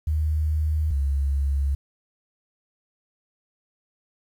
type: tone pair in turn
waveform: sine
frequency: 77.1 / 69.39 Hz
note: D#2 / C#2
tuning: -15 / +2 cents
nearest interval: major second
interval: 183 cents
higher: first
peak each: -20 dBFS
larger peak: neither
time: 0.07-0.91 / 0.91-1.75 s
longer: neither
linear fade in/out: 5 ms
effects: 9-bit